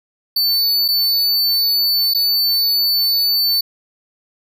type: tone with dropouts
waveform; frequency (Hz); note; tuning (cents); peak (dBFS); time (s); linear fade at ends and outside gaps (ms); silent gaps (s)
square; 4501; C#8; +26; -14; 0.36-3.61; 5; 0.881-0.885 / 2.138-2.146
effects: none